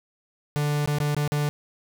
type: tone with dropouts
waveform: 45% pulse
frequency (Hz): 147.2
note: D3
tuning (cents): +4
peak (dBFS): -22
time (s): 0.56-1.49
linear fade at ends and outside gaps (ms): 0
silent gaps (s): 0.859-0.875 / 0.985-1.002 / 1.147-1.166 / 1.277-1.32
effects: none